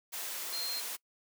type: tone in noise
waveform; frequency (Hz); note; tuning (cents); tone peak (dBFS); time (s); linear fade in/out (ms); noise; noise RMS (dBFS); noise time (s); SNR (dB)
sine; 4186; C8; 0; -35; 0.52-0.81; 20; white; -39; 0.12-0.97; +1
effects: noise-tail reverb RT60 0.1 s tail -23 dB re dry + high-pass 400 Hz 12 dB/octave